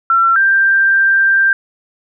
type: tone pair in turn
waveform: sine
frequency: 1353 / 1578.8 Hz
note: E6 / G6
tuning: +45 / +12 cents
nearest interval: minor third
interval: 267 cents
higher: second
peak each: -8 dBFS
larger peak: neither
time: 0.1-0.36 / 0.36-1.53 s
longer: second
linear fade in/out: 2 ms
effects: none